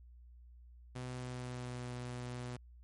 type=tone with pitch glide; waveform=sawtooth; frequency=125.9 to 123.38 Hz; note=B2 to B2; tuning=+34 to -1 cents; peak=-37 dBFS; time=0.95-2.57 s; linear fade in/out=10 ms; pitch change=-35 cents; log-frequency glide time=1.07-1.87 s; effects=added 60 Hz sine -54 dBFS peak until 2.83 s + MP3 48 kbps